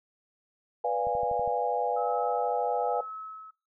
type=chord; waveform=sine; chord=B diminished seventh; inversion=none; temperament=equal with one note detuned; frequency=493.9 / 587.3 / 698.5 / 823 Hz; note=B4 / D5 / F5 / Ab5; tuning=0 / 0 / 0 / -16 cents; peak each=-30 / -34 / -31 / -30 dBFS; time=0.84-3.01 s; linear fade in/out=5 ms
type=click train; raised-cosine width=5 ms; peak=-33 dBFS; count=6; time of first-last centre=1.07-1.477 s; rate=12.3 Hz
type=tone with tremolo; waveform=sine; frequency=1292 Hz; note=E6; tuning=35 cents flat; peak=-36 dBFS; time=1.96-3.51 s; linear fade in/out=10 ms; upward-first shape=sine; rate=1.1 Hz; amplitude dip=65%
effects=noise-tail reverb RT60 0.3 s tail -20 dB re dry